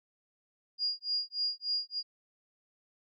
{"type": "tone with tremolo", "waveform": "sine", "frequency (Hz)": 4843, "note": "D#8", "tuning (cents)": -48, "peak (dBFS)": -27, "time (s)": [0.78, 2.03], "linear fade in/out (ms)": 50, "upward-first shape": "sine", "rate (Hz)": 3.4, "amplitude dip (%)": 100, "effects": ["MP3 96 kbps"]}